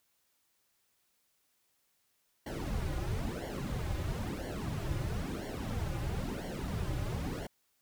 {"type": "noise with flanger", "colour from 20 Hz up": "brown", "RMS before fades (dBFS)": -36, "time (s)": [2.46, 7.47], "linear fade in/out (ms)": 5, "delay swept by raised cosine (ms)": [0.79, 4.49], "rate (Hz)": 1, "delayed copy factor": -0.85, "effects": ["white hiss -75 dBFS RMS until 7.81 s"]}